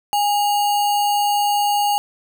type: tone with sample-and-hold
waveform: sine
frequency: 820 Hz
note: G#5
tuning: 22 cents flat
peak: -15 dBFS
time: 0.13-1.98 s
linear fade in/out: 0 ms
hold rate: 3675 Hz
effects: none